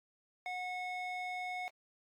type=tone with band-pass filter; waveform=square; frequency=730 Hz; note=F#5; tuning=24 cents flat; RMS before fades=-40 dBFS; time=0.46-1.68 s; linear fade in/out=0 ms; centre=1600 Hz; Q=3; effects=AAC 64 kbps